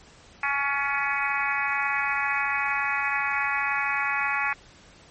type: harmonic tone with a mistuned harmonic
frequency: 279.9 Hz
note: C#4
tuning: 17 cents sharp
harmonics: 3 / 4 / 5 / 6 / 7 / 8 / 9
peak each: -31 / -31 / -31 / -31 / -31 / -31 / -31 dBFS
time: 0.43-4.53 s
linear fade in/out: 2 ms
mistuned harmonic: 6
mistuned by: +25 cents
effects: pink hiss -52 dBFS RMS until 5.1 s + MP3 32 kbps